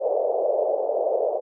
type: band-pass noise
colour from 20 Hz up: pink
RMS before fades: -23 dBFS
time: 0-1.41 s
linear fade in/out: 50 ms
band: 470 to 660 Hz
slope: 48 dB/octave
effects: none